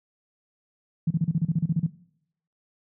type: tone bursts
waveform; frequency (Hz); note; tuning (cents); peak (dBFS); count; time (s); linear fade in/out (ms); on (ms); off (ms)
sine; 162.4; E3; -26; -18; 12; 1.07-1.864; 5; 35; 34
effects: noise-tail reverb RT60 0.7 s tail -20 dB re dry + high-pass 100 Hz 12 dB/octave